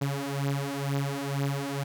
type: beating tone pair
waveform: sawtooth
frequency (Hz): 138.59 / 140.69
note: C#3 / C#3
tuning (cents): 0 / +26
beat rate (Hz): 2.1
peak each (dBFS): -27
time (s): 0.01-1.84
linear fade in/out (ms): 10
effects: none